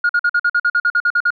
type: tone bursts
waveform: sine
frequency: 1430 Hz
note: F6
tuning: 41 cents sharp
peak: -10 dBFS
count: 13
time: 0.04-1.305 s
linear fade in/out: 5 ms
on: 53 ms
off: 48 ms
effects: tanh soft clip ceiling -9 dBFS